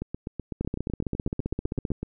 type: two click trains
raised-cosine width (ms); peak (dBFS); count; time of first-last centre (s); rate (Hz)
3; -15 / -18; 21 / 17; 0.61-1.917 / 0.02-2.03; 15.3 / 7.96
effects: none